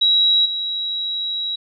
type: tone with level steps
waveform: sine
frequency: 3869 Hz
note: B7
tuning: 36 cents flat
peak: -12 / -21 dBFS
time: 0.01-1.56 s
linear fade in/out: 10 ms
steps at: 0.45 s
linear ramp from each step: 10 ms
effects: none